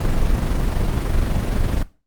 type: noise with amplitude modulation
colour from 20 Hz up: brown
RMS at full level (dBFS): -17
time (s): 0-1.83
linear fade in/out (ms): 5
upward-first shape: sine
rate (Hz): 23.8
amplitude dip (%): 35
effects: noise-tail reverb RT60 0.3 s tail -17 dB re dry + Opus 24 kbps